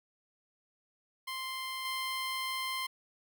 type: tone with level steps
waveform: 15% pulse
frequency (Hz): 1046.5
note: C6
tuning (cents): 0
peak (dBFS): -30 / -27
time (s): 1.27-2.87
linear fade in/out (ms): 10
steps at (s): 1.85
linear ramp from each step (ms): 2
effects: none